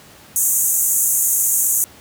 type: band-pass noise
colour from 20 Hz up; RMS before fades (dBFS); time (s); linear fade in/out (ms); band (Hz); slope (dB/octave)
pink; -17; 0.36-1.84; 0; 6400 to 16000; 96
effects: pink hiss -44 dBFS RMS until 2 s + high-pass 80 Hz 12 dB/octave